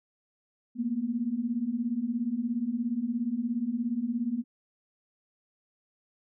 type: beating tone pair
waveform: sine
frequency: 225.2 / 242.2 Hz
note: A3 / B3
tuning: +40 / -34 cents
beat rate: 17 Hz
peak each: -32 / -29 dBFS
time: 0.75-4.44 s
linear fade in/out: 50 ms
effects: none